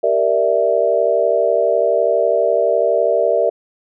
sine chord, E half-diminished seventh, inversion first, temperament equal with one note detuned, 390.2 / 466.2 / 587.3 / 659.3 Hz, G4 / Bb4 / D5 / E5, -8 / 0 / 0 / 0 cents, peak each -22 / -18 / -17 / -17 dBFS, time 0.03-3.5 s, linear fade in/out 10 ms, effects none

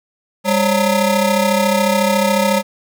25% pulse ring-modulated tone, 370 Hz, F#4, in tune, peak -6 dBFS, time 0.44-2.63 s, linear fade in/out 50 ms, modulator 168 Hz, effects none

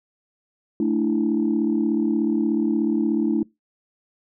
sine chord, A suspended fourth, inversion none, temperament just, 220 / 293.3 / 330 Hz, A3 / D4 / E4, 0 / -2 / +2 cents, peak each -22 dBFS, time 0.8-3.43 s, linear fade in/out 2 ms, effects noise-tail reverb RT60 0.2 s tail -24 dB re dry + tanh soft clip ceiling -11 dBFS

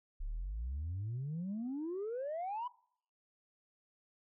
sine exponential sweep, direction up, 32.7 to 1014 Hz, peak -35 dBFS, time 0.2-2.68 s, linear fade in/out 10 ms, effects noise-tail reverb RT60 0.6 s tail -22 dB re dry + tanh soft clip ceiling -34 dBFS

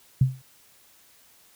sine tone with exponential decay, 130.81 Hz, C3, in tune, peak -12 dBFS, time 0.21-0.42 s, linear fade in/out 5 ms, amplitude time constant 44 ms, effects white hiss -57 dBFS RMS until 1.55 s

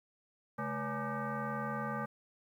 sine tone with frequency modulation, 487.6 Hz, B4, 22 cents flat, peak -34 dBFS, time 0.58-2.06 s, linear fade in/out 10 ms, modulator 352 Hz, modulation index 3, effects 11-bit

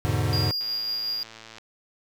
square chord, E dominant seventh, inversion none, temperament equal with one note detuned, 82.98 / 103.83 / 123.47 / 146.83 Hz, E2 / G#2 / B2 / D3, +12 / 0 / 0 / 0 cents, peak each -31 / -26 / -30 / -30 dBFS, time 0.05-0.51 s, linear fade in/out 0 ms
triangle tone with tremolo, 4826 Hz, D8, 46 cents sharp, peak -24 dBFS, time 0.33-1.23 s, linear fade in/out 0 ms, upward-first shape sine, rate 5.5 Hz, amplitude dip 25%
click train, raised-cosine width 0.2 ms, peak -26 dBFS, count 110, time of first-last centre 0.61-1.583 s, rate 112 Hz
effects none

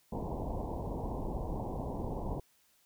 pink low-pass noise, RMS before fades -37 dBFS, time 0.12-2.4 s, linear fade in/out 5 ms, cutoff 1000 Hz, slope 96 dB/octave, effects white hiss -69 dBFS RMS until 2.85 s

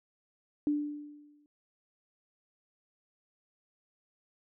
sine tone with exponential decay, 294.5 Hz, D4, 5 cents sharp, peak -24 dBFS, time 0.67-1.46 s, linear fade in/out 1 ms, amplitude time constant 170 ms, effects none

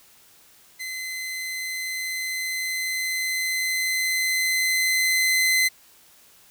sawtooth tone with level ramp, 2047 Hz, C7, 38 cents flat, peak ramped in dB -27 to -14 dBFS, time 0.79-5.69 s, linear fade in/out 20 ms, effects white hiss -54 dBFS RMS until 6.5 s

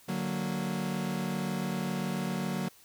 40% pulse chord, D augmented, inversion none, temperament equal with one note detuned, 146.83 / 185 / 232.4 Hz, D3 / F#3 / A#3, 0 / 0 / -5 cents, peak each -37 / -32 / -35 dBFS, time 0.08-2.69 s, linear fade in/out 10 ms, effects white hiss -58 dBFS RMS until 2.84 s

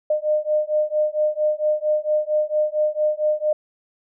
sine beating tone pair, 606 / 610.4 Hz, D#5 / D#5, -46 / -33 cents, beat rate 4.4 Hz, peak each -21 dBFS, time 0.1-3.53 s, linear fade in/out 5 ms, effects none

